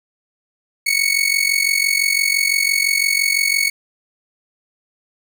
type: tone with amplitude modulation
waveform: sawtooth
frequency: 2217 Hz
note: C#7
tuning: in tune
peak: -8 dBFS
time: 0.86-3.7 s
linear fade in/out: 10 ms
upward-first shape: sine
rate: 45.9 Hz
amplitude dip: 80%
effects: none